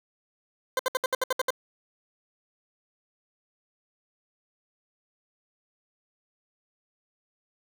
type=tone bursts; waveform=20% pulse; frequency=516 Hz; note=C5; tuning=24 cents flat; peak=-18 dBFS; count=9; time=0.77-1.505 s; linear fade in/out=2 ms; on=23 ms; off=66 ms; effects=none